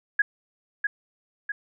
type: tone with echo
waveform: sine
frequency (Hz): 1661.2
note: G#6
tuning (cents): 0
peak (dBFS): -16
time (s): 0.19-0.22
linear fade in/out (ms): 5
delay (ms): 650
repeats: 2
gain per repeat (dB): -5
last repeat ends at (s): 1.52
effects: none